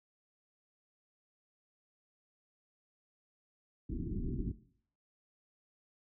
pink low-pass noise, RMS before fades -37 dBFS, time 3.89-4.52 s, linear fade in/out 10 ms, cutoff 380 Hz, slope 96 dB/octave, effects noise-tail reverb RT60 0.6 s tail -18 dB re dry

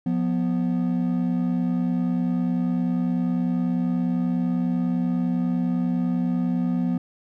triangle tone pair together, 176.82 / 246.9 Hz, F3 / B3, +22 / 0 cents, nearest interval tritone, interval 578 cents, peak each -21 dBFS, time 0.06-6.98 s, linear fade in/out 5 ms, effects tanh soft clip ceiling -12 dBFS

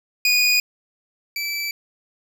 25% pulse tone pair in turn, 2466 / 2318 Hz, D#7 / D7, -16 / -23 cents, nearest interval minor second, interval 107 cents, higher first, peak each -11 / -20 dBFS, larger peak first, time 0.25-0.6 / 1.36-1.71 s, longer neither, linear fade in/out 2 ms, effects none

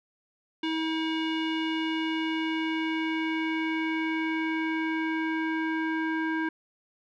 square tone with low-pass filter sweep, 320 Hz, D#4, 49 cents sharp, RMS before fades -29 dBFS, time 0.63-6.49 s, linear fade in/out 5 ms, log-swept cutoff 3100 to 1800 Hz, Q 3.5, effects none

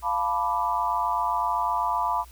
sine chord, B half-diminished seventh, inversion second, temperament equal, 698.5 / 880 / 987.8 / 1174.7 Hz, F5 / A5 / B5 / D6, 0 / 0 / 0 / 0 cents, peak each -31 / -29 / -25 / -30 dBFS, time 0.02-2.25 s, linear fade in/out 50 ms, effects added 60 Hz sine -46 dBFS peak until 2.31 s + white hiss -54 dBFS RMS until 2.31 s

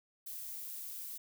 violet noise, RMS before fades -44 dBFS, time 0.26-1.18 s, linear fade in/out 10 ms, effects none

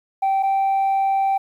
sine tone pair in turn, 777 / 779.9 Hz, G5 / G5, -16 / -9 cents, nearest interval unison, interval 7 cents, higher second, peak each -14 dBFS, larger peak neither, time 0.22-0.43 / 0.43-1.38 s, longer second, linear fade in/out 10 ms, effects tanh soft clip ceiling -15 dBFS + 9-bit

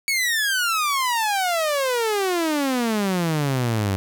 sawtooth exponential sweep, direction down, 2252 to 93.9 Hz, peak -16 dBFS, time 0.08-3.96 s, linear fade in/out 0 ms, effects none

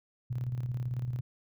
sine tone with tremolo, 123.47 Hz, B2, in tune, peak -29 dBFS, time 0.3-1.21 s, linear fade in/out 10 ms, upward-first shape square, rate 18 Hz, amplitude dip 50%, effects none

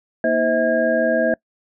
sine tone cluster, 233.8 / 318.6 / 518 / 645 / 1631 Hz, A#3 / D#4 / C5 / E5 / G#6, +5 / +41 / -17 / -38 / -32 cents, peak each -23 / -26 / -22 / -18 / -24 dBFS, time 0.24-1.34 s, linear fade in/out 2 ms, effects noise-tail reverb RT60 0.1 s tail -25 dB re dry

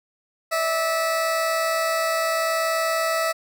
20% pulse tone pair together, 591.3 / 652 Hz, D5 / E5, +12 / -19 cents, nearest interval major second, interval 169 cents, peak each -28 / -16 dBFS, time 0.51-3.33 s, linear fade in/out 20 ms, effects none

